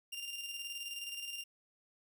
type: tone with tremolo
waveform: sawtooth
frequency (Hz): 2794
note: F7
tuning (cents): 0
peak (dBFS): -36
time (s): 0.12-1.44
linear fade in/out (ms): 10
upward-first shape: square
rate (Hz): 19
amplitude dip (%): 40
effects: none